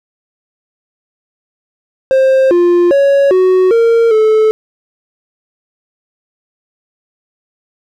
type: tone with pitch steps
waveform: triangle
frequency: 529 / 350 / 557 / 371.3 / 461 / 435.1 Hz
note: C5 / F4 / C#5 / F#4 / A#4 / A4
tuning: +19 / +4 / +8 / +6 / -19 / -19 cents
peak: -4 dBFS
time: 2.11-4.51 s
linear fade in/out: 0 ms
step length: 400 ms
effects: none

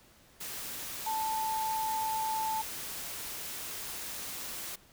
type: tone in noise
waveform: sine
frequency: 880 Hz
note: A5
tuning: in tune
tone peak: -30 dBFS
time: 1.06-2.62 s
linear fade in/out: 10 ms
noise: white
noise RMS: -40 dBFS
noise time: 0.4-4.76 s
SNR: +7 dB
effects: pink hiss -60 dBFS RMS until 4.92 s

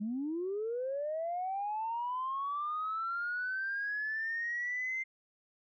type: linear sweep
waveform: sine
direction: up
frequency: 199.7 to 2093 Hz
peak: -32 dBFS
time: 0-5.04 s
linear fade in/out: 20 ms
effects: tanh soft clip ceiling -28 dBFS

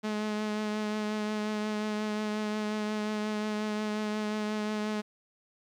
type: tone with vibrato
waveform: sawtooth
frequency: 212.5 Hz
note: G#3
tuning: 40 cents sharp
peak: -26 dBFS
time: 0.03-5.02 s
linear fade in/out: 20 ms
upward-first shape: triangle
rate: 5.6 Hz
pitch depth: 20 cents each way
effects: low-pass 6000 Hz 12 dB/octave + 11-bit

